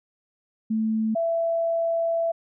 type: tone pair in turn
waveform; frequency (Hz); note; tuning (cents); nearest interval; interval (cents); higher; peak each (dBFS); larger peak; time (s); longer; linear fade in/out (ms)
sine; 220 / 666.5; A3 / E5; 0 / +19; octave + perfect fifth; 1919; second; -21 / -21; neither; 0.7-1.15 / 1.15-2.32; second; 10
effects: none